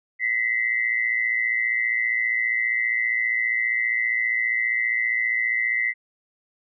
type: tone pair together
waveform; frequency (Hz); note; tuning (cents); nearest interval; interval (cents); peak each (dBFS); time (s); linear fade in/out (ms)
sine; 1939 / 2054; B6 / C7; -32 / -33; minor second; 99; -25 / -22; 0.19-5.94; 50
effects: none